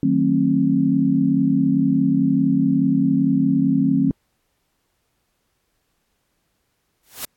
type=chord; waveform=sine; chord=D# diminished seventh; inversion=none; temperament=just; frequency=155.56 / 186.68 / 224 / 268.8 Hz; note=D#3 / F#3 / A3 / C4; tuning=0 / +16 / +31 / +47 cents; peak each=-23 / -22 / -22 / -17 dBFS; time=0.03-4.11 s; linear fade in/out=2 ms
type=noise with exponential growth; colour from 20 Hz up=white; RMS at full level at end=-25 dBFS; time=7.03-7.25 s; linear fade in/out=2 ms; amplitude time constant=47 ms
effects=pink hiss -70 dBFS RMS until 7.36 s + AAC 64 kbps